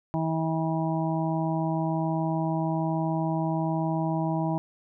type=harmonic tone; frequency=161.2 Hz; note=E3; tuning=38 cents flat; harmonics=1 / 2 / 4 / 5 / 6; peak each=-27 / -30 / -33 / -34 / -35 dBFS; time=0.14-4.58 s; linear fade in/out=0 ms; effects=none